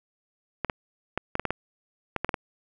clicks, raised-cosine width 0.5 ms, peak -11 dBFS, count 11, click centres 0.647 / 0.698 / 1.176 / 1.354 / 1.396 / 1.453 / 1.506 / 2.163 / 2.246 / 2.292 / 2.342 s, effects none

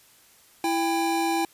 square tone pair together, 332.2 / 798 Hz, E4 / G5, +13 / +31 cents, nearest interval octave + minor third, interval 1518 cents, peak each -26 / -26 dBFS, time 0.64-1.45 s, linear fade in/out 2 ms, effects white hiss -56 dBFS RMS until 1.53 s + resampled to 32000 Hz

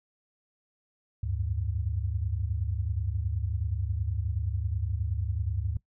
sine tone cluster, 73.6 / 90.8 / 101.6 Hz, D2 / F#2 / G#2, +4 / -32 / -38 cents, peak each -31 / -36 / -31 dBFS, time 1.23-5.77 s, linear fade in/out 5 ms, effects noise-tail reverb RT60 0.1 s tail -19 dB re dry

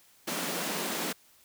pink high-pass noise, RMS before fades -33 dBFS, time 0.27-1.13 s, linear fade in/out 10 ms, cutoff 160 Hz, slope 96 dB/octave, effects white hiss -61 dBFS RMS until 1.44 s

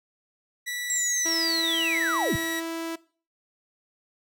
sawtooth tone with pitch glide, 1956 to 1928 Hz, B6 to B6, -17 to -42 cents, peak -26 dBFS, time 0.66-2.61 s, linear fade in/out 20 ms, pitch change -25 cents, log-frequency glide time 2.06-2.28 s
sine linear sweep, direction down, 7700 to 70.6 Hz, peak -24 dBFS, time 0.9-2.36 s, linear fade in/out 0 ms
sawtooth tone, 329.6 Hz, E4, in tune, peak -26 dBFS, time 1.25-2.96 s, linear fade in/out 10 ms
effects noise-tail reverb RT60 0.4 s tail -20 dB re dry

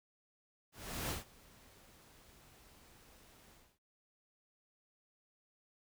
pink noise with ADSR envelope, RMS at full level -38 dBFS, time 0.72-3.79 s, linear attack 380 ms, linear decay 140 ms, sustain -24 dB, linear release 260 ms, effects none

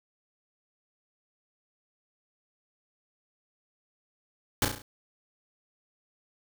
pink noise with echo, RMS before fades -24 dBFS, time 4.62-4.65 s, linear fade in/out 2 ms, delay 34 ms, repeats 5, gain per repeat -5 dB, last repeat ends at 4.82 s, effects none

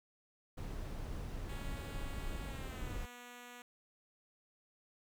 brown noise, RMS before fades -42 dBFS, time 0.57-3.06 s, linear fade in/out 10 ms
5% pulse tone with pitch glide, 278.6 to 243.9 Hz, C#4 to B3, +9 to -21 cents, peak -39 dBFS, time 1.49-3.62 s, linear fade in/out 2 ms, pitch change -230 cents, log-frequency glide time 2.45-2.95 s
effects none

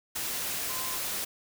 sine tone in noise, 1034 Hz, C6, 21 cents flat, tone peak -41 dBFS, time 0.69-0.98 s, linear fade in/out 10 ms, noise white, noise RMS -33 dBFS, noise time 0.15-1.25 s, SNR -11 dB, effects none

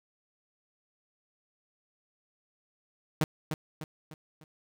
sawtooth tone with echo, 155.56 Hz, D#3, in tune, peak -19 dBFS, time 3.21-3.24 s, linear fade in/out 2 ms, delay 300 ms, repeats 4, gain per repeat -7 dB, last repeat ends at 4.44 s, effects none

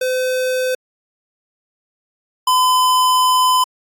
square tone pair in turn, 511 / 1014.4 Hz, C5 / B5, -41 / +46 cents, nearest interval octave, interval 1187 cents, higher second, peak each -17 / -12 dBFS, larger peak second, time 0.01-0.75 / 2.47-3.64 s, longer second, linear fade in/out 5 ms, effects AAC 64 kbps

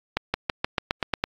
accelerating click train, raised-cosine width 0.3 ms, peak -6 dBFS, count 9, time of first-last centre 0.17-1.24 s, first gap 170 ms, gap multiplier 0.93, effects AAC 48 kbps

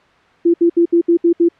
sine tone bursts, 340.6 Hz, F4, 43 cents flat, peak -8 dBFS, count 7, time 0.45-1.488 s, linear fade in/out 10 ms, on 90 ms, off 68 ms, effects white hiss -50 dBFS RMS until 1.59 s + low-pass 2000 Hz 12 dB/octave

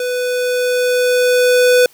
square tone with level ramp, 496.9 Hz, B4, 11 cents sharp, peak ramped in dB -18 to -8 dBFS, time 0-1.86 s, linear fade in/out 2 ms, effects white hiss -48 dBFS RMS until 1.93 s

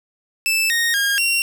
sawtooth tone with pitch steps, 2638 / 1859 / 1623 / 2747 Hz, E7 / A#6 / G#6 / F7, +1 / -5 / -40 / -29 cents, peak -13 dBFS, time 0.46-1.42 s, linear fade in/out 0 ms, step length 240 ms, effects none

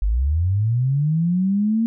sine linear sweep, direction up, 46 to 230.9 Hz, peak -16 dBFS, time 0.02-1.86 s, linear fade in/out 0 ms, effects none

